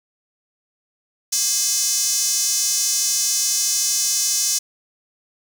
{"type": "tone with high-pass filter", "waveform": "square", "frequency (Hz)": 233.1, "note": "A#3", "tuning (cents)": 0, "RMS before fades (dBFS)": -20, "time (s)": [1.32, 4.59], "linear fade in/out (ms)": 10, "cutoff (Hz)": 6100, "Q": 3.2, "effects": []}